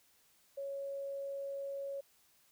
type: tone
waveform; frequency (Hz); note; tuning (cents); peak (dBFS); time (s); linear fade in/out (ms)
sine; 554.4; C#5; 0; -38; 0.57-2.01; 10
effects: white hiss -69 dBFS RMS until 2.51 s